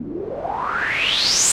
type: noise with low-pass filter sweep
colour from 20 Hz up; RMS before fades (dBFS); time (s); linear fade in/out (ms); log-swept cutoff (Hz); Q
white; -21; 0-1.52; 5; 240 to 8300; 7.4
effects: none